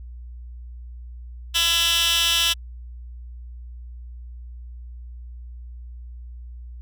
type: tone with high-pass filter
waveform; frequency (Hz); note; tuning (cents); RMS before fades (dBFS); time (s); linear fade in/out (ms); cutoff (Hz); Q
15% pulse; 335.8; E4; +32; -20; 1.54-2.54; 20; 2900; 2.4
effects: added 60 Hz sine -35 dBFS peak until 6.81 s